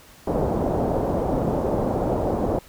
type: low-pass noise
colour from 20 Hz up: white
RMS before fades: -23 dBFS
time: 0.27-2.59 s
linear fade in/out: 5 ms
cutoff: 690 Hz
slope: 24 dB/octave
effects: pink hiss -49 dBFS RMS until 2.68 s